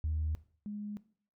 sine tone pair in turn, 77.78 / 207.6 Hz, D#2 / G#3, 0 / 0 cents, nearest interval octave + perfect fourth, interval 1700 cents, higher second, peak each -29 / -37 dBFS, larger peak first, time 0.04-0.35 / 0.66-0.97 s, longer neither, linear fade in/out 0 ms, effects noise-tail reverb RT60 0.5 s tail -18 dB re dry + tanh soft clip ceiling -26 dBFS

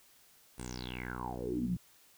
10% pulse tone with low-pass filter sweep, 61.74 Hz, B1, in tune, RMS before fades -38 dBFS, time 0.58-1.77 s, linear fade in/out 5 ms, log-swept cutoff 9700 to 150 Hz, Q 9.7, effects white hiss -63 dBFS RMS until 2.17 s

